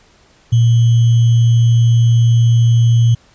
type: tone with sample-and-hold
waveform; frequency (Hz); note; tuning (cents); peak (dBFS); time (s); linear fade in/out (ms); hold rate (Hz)
sine; 116.54; A#2; 0; -7; 0.52-3.15; 10; 3150
effects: pink hiss -50 dBFS RMS until 3.34 s + resampled to 16000 Hz